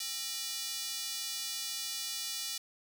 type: tone with high-pass filter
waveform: square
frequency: 266.9 Hz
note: C4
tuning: 35 cents sharp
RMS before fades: -38 dBFS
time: 0-2.58 s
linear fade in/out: 5 ms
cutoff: 4400 Hz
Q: 1.4
effects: 9-bit